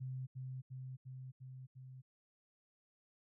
sine tone with echo, 129.8 Hz, C3, 13 cents flat, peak -40 dBFS, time 0-0.27 s, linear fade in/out 20 ms, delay 350 ms, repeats 5, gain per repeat -2 dB, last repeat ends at 2.02 s, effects none

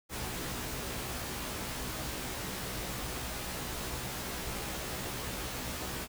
pink noise with comb filter, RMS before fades -38 dBFS, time 0.09-6.08 s, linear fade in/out 50 ms, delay 16 ms, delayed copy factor +0.75, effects none

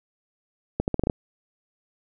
accelerating click train, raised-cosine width 2 ms, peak -9 dBFS, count 7, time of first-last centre 0.8-1.098 s, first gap 79 ms, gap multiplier 0.81, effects none

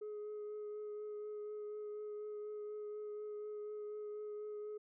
sine tone with vibrato, 420.7 Hz, G#4, 22 cents sharp, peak -40 dBFS, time 0.01-4.78 s, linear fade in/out 10 ms, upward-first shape triangle, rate 4.1 Hz, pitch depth 15 cents each way, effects tanh soft clip ceiling -41 dBFS

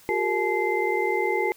sine tone cluster, 360 / 399.5 / 459.5 / 857 / 2077 Hz, F#4 / G4 / A#4 / A5 / C7, -47 / +33 / -25 / -46 / -13 cents, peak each -28 dBFS, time 0.09-1.52 s, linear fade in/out 0 ms, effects white hiss -53 dBFS RMS until 1.56 s

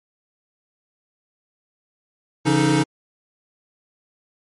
square tone cluster, 139.4 / 169.4 / 281.6 / 312.7 / 439 Hz, C#3 / E3 / C#4 / D#4 / A4, +10 / +48 / +27 / +9 / -4 cents, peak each -22 / -25 / -25 / -19 / -27 dBFS, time 2.45-2.84 s, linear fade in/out 20 ms, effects MP3 48 kbps

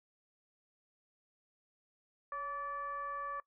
sine tone with frequency modulation, 1152 Hz, D6, 34 cents flat, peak -37 dBFS, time 2.32-3.4 s, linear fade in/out 2 ms, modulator 592 Hz, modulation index 0.59, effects noise-tail reverb RT60 0.1 s tail -21 dB re dry

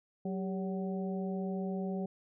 harmonic tone with a mistuned harmonic, 188.1 Hz, F#3, 29 cents sharp, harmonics 1 / 2 / 3 / 4, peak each -34 / -40 / -44 / -46 dBFS, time 0.25-2.06 s, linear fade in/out 5 ms, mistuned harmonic 2, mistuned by +80 cents, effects none

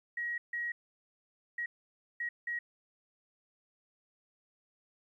sine tone bursts at uneven times, 1900 Hz, A#6, 33 cents sharp, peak -33 dBFS, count 5, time 0.17-0.38 / 0.53-0.72 / 1.58-1.66 / 2.2-2.29 / 2.47-2.59 s, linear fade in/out 5 ms, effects 12-bit

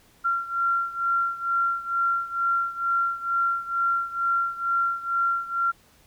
sine beating tone pair, 1373 / 1375.2 Hz, F6 / F6, -30 / -27 cents, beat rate 2.2 Hz, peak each -24 / -27 dBFS, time 0.24-5.72 s, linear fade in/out 20 ms, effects pink hiss -58 dBFS RMS until 6.06 s

